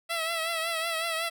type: tone with vibrato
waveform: 10% pulse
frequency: 659.3 Hz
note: E5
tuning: in tune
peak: -20 dBFS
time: 0.09-1.3 s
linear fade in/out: 20 ms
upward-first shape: triangle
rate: 5.4 Hz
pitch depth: 61 cents each way
effects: none